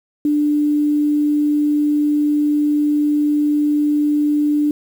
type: tone with quantisation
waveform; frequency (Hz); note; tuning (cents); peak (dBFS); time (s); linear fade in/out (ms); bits
sine; 296; D4; +14; -13; 0.25-4.71; 2; 7
effects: none